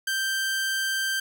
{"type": "tone", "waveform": "sawtooth", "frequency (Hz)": 1568, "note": "G6", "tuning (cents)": 0, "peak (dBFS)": -21, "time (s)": [0.07, 1.2], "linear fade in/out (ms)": 5, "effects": []}